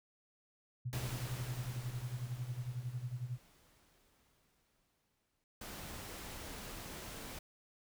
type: tone with tremolo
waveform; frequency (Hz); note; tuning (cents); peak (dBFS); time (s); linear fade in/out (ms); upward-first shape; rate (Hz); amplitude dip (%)
sine; 123.47; B2; 0; -35; 0.85-3.38; 10; sine; 11; 80
type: noise with exponential decay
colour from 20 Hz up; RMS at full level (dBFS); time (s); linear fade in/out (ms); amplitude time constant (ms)
pink; -43; 0.93-5.44; 0; 980
type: noise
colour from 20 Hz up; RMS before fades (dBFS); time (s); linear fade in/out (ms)
pink; -47; 5.61-7.39; 5
effects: none